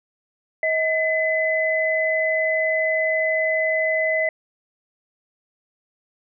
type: tone pair together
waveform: sine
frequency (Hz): 636.1 / 2017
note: D#5 / B6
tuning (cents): +38 / +36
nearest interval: octave + minor sixth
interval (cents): 1998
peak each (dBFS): -21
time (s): 0.63-4.29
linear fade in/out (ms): 2
effects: none